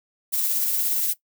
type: noise with tremolo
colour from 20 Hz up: violet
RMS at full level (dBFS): -22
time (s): 0.32-1.14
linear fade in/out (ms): 20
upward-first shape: triangle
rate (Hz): 17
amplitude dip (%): 30
effects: noise-tail reverb RT60 0.1 s tail -17 dB re dry